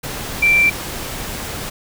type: tone in noise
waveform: sine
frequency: 2349 Hz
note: D7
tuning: in tune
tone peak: -10 dBFS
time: 0.42-0.7 s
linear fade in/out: 10 ms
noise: pink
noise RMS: -27 dBFS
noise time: 0.03-1.7 s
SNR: +14 dB
effects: none